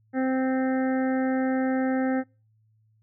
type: harmonic tone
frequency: 261.1 Hz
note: C4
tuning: 3 cents flat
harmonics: 1 / 2 / 3 / 5 / 6 / 7 / 8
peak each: -23 / -30 / -33 / -42 / -39 / -39 / -46 dBFS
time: 0.13-2.24 s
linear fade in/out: 50 ms
effects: noise-tail reverb RT60 0.3 s tail -24 dB re dry + added 109 Hz sine -61 dBFS peak until 3.02 s